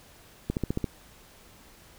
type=click train; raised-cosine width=3 ms; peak=-14 dBFS; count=6; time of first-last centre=0.5-0.842 s; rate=14.6 Hz; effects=pink hiss -54 dBFS RMS until 1.98 s